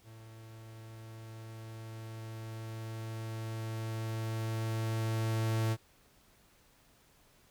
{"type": "tone with level ramp", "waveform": "45% pulse", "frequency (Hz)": 111.7, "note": "A2", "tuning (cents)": 27, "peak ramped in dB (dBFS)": [-50, -28], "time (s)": [0.03, 5.77], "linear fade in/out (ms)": 50, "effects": ["pink hiss -65 dBFS RMS until 7.5 s"]}